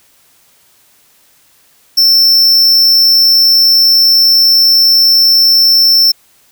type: tone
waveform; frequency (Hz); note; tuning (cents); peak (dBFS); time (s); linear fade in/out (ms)
square; 5370; E8; +31; -5; 1.97-6.12; 10
effects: white hiss -49 dBFS RMS until 6.51 s